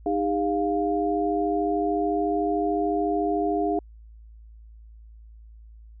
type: tone cluster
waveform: sine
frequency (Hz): 309.8 / 403.5 / 702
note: D#4 / G#4 / F5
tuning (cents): -7 / -50 / +9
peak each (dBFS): -26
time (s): 0.06-3.79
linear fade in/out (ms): 2
effects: added 55 Hz sine -44 dBFS peak until 6 s